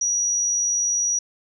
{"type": "tone", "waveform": "sine", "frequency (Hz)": 5800, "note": "F#8", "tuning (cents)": -35, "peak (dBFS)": -19, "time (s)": [0.01, 1.19], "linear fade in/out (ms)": 5, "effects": []}